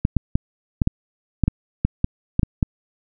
clicks, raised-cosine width 5 ms, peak -4 dBFS, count 12, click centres 0.051 / 0.167 / 0.355 / 0.818 / 0.874 / 1.437 / 1.48 / 1.85 / 2.044 / 2.394 / 2.432 / 2.628 s, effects none

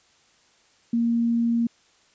sine tone, 233.3 Hz, A#3, 2 cents sharp, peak -19 dBFS, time 0.93-1.67 s, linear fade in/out 5 ms, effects white hiss -60 dBFS RMS until 2.14 s + resampled to 16000 Hz

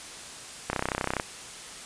click train, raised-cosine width 0.5 ms, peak -11 dBFS, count 17, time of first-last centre 0.7-1.198 s, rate 32.1 Hz, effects white hiss -42 dBFS RMS until 1.85 s + resampled to 22050 Hz

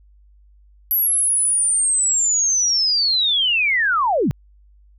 sine linear sweep, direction down, 11790 to 104.6 Hz, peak -15 dBFS, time 0.91-4.31 s, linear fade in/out 0 ms, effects added 50 Hz sine -48 dBFS peak until 4.98 s

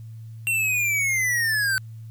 square linear sweep, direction down, 2742 to 1515 Hz, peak -21 dBFS, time 0.47-1.78 s, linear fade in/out 0 ms, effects added 112 Hz sine -36 dBFS peak until 2.1 s + white hiss -64 dBFS RMS until 2.1 s

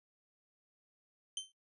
sawtooth tone with exponential decay, 3104 Hz, G7, 18 cents flat, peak -30 dBFS, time 1.37-1.52 s, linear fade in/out 2 ms, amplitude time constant 32 ms, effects noise-tail reverb RT60 0.1 s tail -17 dB re dry + resampled to 24000 Hz

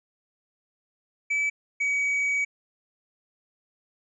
triangle tone pair in turn, 2300 / 2267 Hz, D7 / C#7, -37 / +38 cents, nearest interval unison, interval 25 cents, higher first, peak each -21 dBFS, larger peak neither, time 1.3-1.5 / 1.8-2.45 s, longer second, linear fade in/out 10 ms, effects resampled to 22050 Hz

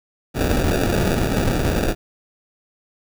pink noise with sample-and-hold, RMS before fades -19 dBFS, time 0.34-1.95 s, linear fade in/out 50 ms, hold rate 1050 Hz, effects none

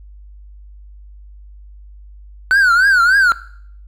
triangle tone with vibrato, 1493 Hz, F#6, 15 cents sharp, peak -7 dBFS, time 2.51-3.32 s, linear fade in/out 0 ms, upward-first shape triangle, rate 3.4 Hz, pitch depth 180 cents each way, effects noise-tail reverb RT60 0.6 s tail -18 dB re dry + added 50 Hz sine -36 dBFS peak until 3.87 s

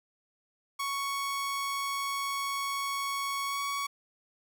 sawtooth tone with pitch glide, 1111 to 1122 Hz, C#6 to C#6, +4 to +21 cents, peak -27 dBFS, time 0.79-3.87 s, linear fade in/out 10 ms, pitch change +17 cents, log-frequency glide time 3.47-3.61 s, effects none

